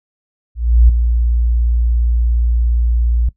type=tone with ADSR envelope; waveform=sine; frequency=58.6 Hz; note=A#1; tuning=10 cents sharp; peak=-3 dBFS; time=0.55-3.29 s; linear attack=340 ms; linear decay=5 ms; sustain=-8 dB; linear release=4 ms; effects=noise-tail reverb RT60 0.1 s tail -18 dB re dry